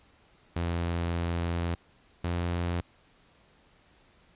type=tone pair in turn; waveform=sawtooth; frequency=85.3 / 86.74 Hz; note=F2 / F2; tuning=-40 / -11 cents; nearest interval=unison; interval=29 cents; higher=second; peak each=-24 dBFS; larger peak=neither; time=0.56-1.75 / 2.24-2.81 s; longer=first; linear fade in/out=5 ms; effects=pink hiss -62 dBFS RMS until 4.35 s + resampled to 8000 Hz